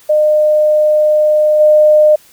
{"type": "tone with level steps", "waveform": "sine", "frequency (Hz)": 608, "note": "D#5", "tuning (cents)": -40, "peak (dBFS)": [-7, -4], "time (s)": [0.09, 2.16], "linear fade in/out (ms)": 10, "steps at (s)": 1.59, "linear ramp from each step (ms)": 20, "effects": ["white hiss -45 dBFS RMS until 2.32 s"]}